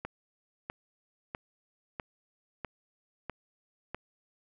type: click train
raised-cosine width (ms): 0.5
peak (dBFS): -21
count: 7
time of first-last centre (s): 0.05-3.946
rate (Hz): 1.54
effects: none